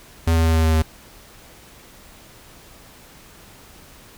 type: tone with pitch steps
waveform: square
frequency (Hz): 82.41 / 81.79 / 81.18 / 80.57 / 79.97 / 79.37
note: E2 / E2 / E2 / E2 / D#2 / D#2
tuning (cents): 0 / -13 / -26 / -39 / +48 / +35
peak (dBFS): -15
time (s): 0.27-0.822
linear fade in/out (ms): 5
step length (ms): 92
effects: pink hiss -46 dBFS RMS until 4.17 s